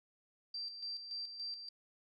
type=tone with tremolo; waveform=sine; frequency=4699 Hz; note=D8; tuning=in tune; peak=-39 dBFS; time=0.54-1.69 s; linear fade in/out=5 ms; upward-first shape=square; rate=3.5 Hz; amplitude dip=55%; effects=none